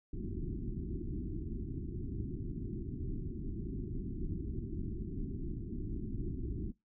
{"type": "low-pass noise", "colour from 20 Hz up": "pink", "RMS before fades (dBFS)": -39, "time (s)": [0.13, 6.72], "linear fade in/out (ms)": 5, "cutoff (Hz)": 380, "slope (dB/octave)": 96, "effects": ["noise-tail reverb RT60 0.2 s tail -22 dB re dry"]}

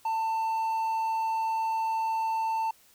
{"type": "tone", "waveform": "triangle", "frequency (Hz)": 893, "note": "A5", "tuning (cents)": 25, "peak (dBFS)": -24, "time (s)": [0.05, 2.71], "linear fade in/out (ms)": 5, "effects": ["white hiss -60 dBFS RMS until 2.94 s"]}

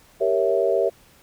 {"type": "chord", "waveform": "sine", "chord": "G diminished seventh", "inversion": "none", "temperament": "equal", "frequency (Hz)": [392, 466.2, 554.4, 659.3], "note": ["G4", "Bb4", "Db5", "Fb5"], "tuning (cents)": [0, 0, 0, 0], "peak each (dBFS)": -23, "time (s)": [0.2, 0.9], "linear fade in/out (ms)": 20, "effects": ["pink hiss -54 dBFS RMS until 1.22 s"]}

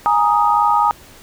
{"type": "chord", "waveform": "sine", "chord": "Ab suspended second", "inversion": "none", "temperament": "just", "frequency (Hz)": [830.6, 934.4, 1245.9], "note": ["Ab5", "Bb5", "Eb6"], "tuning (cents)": [0, 4, 2], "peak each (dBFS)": -16, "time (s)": [0.06, 0.91], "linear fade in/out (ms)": 0, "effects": ["pink hiss -43 dBFS RMS until 1.22 s"]}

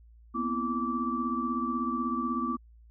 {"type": "tone cluster", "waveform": "sine", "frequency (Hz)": [238.6, 254.8, 331.1, 1161], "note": ["A#3", "C4", "E4", "D6"], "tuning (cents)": [41, -46, 8, -20], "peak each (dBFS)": [-33, -34, -37, -31], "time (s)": [0.34, 2.57], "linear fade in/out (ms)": 20, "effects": ["added 57 Hz sine -52 dBFS peak until 2.9 s"]}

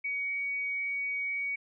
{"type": "tone", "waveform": "sine", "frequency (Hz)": 2251, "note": "C#7", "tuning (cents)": 26, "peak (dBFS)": -30, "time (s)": [0.04, 1.56], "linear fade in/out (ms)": 10, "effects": []}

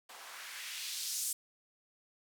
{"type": "noise with band-pass filter sweep", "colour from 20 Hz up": "blue", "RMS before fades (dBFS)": -41, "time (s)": [0.09, 1.33], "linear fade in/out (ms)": 5, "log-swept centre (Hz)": [720, 8300], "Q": 1.3, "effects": []}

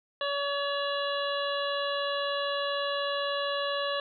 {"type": "harmonic tone", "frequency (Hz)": 567, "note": "C#5", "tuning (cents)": 39, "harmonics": [1, 2, 3, 5, 6, 7], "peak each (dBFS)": [-31, -34, -36, -38, -39, -39], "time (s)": [0.21, 4], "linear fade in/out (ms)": 2, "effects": []}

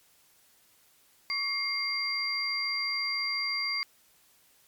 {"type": "tone cluster", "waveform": "sine", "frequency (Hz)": [1127, 2128, 4734], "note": ["C#6", "C7", "D8"], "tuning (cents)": [28, 29, 13], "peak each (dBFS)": [-39, -31, -31], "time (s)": [1.3, 3.83], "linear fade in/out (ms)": 0, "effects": ["white hiss -63 dBFS RMS until 4.67 s", "MP3 96 kbps"]}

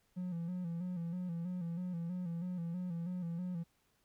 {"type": "tone with vibrato", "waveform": "triangle", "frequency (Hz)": 174.61, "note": "F3", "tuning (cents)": 0, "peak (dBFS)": -34, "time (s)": [0.16, 3.64], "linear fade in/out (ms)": 20, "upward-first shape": "square", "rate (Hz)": 3.1, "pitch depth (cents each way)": 63, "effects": ["tanh soft clip ceiling -30 dBFS", "pink hiss -75 dBFS RMS until 4.04 s"]}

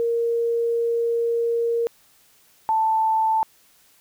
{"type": "tone pair in turn", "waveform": "sine", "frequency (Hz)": [466.2, 883.1], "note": ["A#4", "A5"], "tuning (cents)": [0, 6], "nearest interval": "major seventh", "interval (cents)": 1106, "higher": "second", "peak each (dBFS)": [-19, -17], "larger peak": "second", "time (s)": [[0, 1.87], [2.69, 3.43]], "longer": "first", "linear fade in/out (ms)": 0, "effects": ["white hiss -57 dBFS RMS until 4 s"]}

